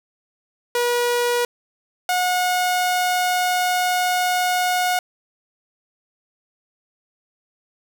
sawtooth tone pair in turn, 482.6 / 725.6 Hz, B4 / F#5, -40 / -34 cents, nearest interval perfect fifth, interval 706 cents, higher second, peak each -14 dBFS, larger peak neither, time 0.75-1.45 / 2.09-4.99 s, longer second, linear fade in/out 2 ms, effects none

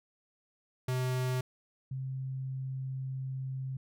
square / sine tone pair in turn, 127.7 / 132.13 Hz, C3 / C3, -42 / +17 cents, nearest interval minor second, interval 59 cents, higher second, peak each -30 / -34 dBFS, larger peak first, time 0.88-1.41 / 1.91-3.77 s, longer second, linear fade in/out 5 ms, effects none

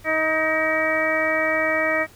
harmonic tone with a mistuned harmonic, 315.2 Hz, D#4, 23 cents sharp, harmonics 1 / 2 / 3 / 4 / 5 / 6 / 7, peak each -30 / -23 / -35 / -28 / -33 / -23 / -26 dBFS, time 0.04-2.07 s, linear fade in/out 50 ms, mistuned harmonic 7, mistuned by +61 cents, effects added 100 Hz sine -50 dBFS peak until 2.15 s + pink hiss -50 dBFS RMS until 2.15 s

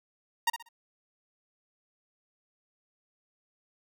sawtooth tone with echo, 932.3 Hz, A#5, in tune, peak -19 dBFS, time 0.47-0.5 s, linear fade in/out 5 ms, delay 63 ms, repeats 3, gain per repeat -11 dB, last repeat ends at 0.689 s, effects none

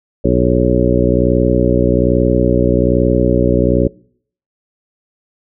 harmonic tone, 61.2 Hz, B1, 15 cents flat, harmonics 1 / 2 / 3 / 4 / 5 / 6 / 7 / 9, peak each -18 / -18 / -18 / -18 / -18 / -18 / -18 / -18 dBFS, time 0.24-3.88 s, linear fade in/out 10 ms, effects noise-tail reverb RT60 0.6 s tail -24 dB re dry

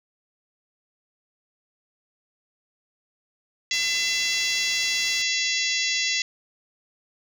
harmonic tone, 674 Hz, E5, 38 cents sharp, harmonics 3 / 4 / 5 / 6 / 7 / 8 / 9 / 10, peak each -28 / -29 / -30 / -31 / -31 / -32 / -33 / -33 dBFS, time 3.71-6.22 s, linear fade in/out 2 ms
white low-pass noise, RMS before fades -42 dBFS, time 3.73-5.22 s, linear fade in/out 2 ms, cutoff 10000 Hz, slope 12 dB/octave
effects none

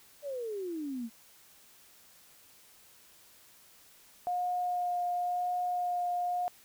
sine exponential sweep, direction down, 596 to 220 Hz, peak -34 dBFS, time 0.22-1.1 s, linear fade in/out 50 ms
sine tone with vibrato, 714 Hz, F5, 38 cents sharp, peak -29 dBFS, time 4.27-6.48 s, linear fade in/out 0 ms, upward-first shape sine, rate 0.96 Hz, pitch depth 11 cents each way
effects white hiss -59 dBFS RMS until 6.64 s

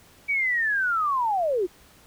sine linear sweep, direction down, 2300 to 333.2 Hz, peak -21 dBFS, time 0.28-1.67 s, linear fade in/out 20 ms, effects pink hiss -54 dBFS RMS until 2.06 s

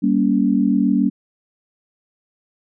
sine chord, G diminished, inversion none, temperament just, 196 / 235.2 / 282.2 Hz, G3 / Bb3 / Db4, 0 / +16 / +31 cents, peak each -18 dBFS, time 0.02-1.1 s, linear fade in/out 20 ms, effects none

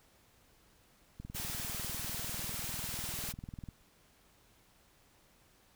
click train, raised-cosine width 5 ms, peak -32 dBFS, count 51, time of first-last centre 1.2-3.688 s, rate 20.1 Hz
white high-pass noise, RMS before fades -40 dBFS, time 1.34-3.33 s, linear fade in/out 20 ms, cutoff 120 Hz, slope 24 dB/octave
effects pink hiss -66 dBFS RMS until 5.75 s

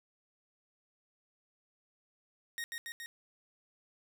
sawtooth tone with echo, 1864.7 Hz, A#6, in tune, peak -33 dBFS, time 2.58-2.64 s, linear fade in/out 0 ms, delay 140 ms, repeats 3, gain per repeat -2 dB, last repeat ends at 3.06 s, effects none

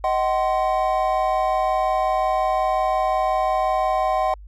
triangle chord, C diminished, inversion first, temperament just, 627.9 / 753.5 / 1046.5 Hz, Eb5 / Gb5 / C6, +16 / +31 / 0 cents, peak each -21 / -19 / -23 dBFS, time 0.04-4.34 s, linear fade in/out 2 ms, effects added 50 Hz sine -38 dBFS peak until 4.47 s

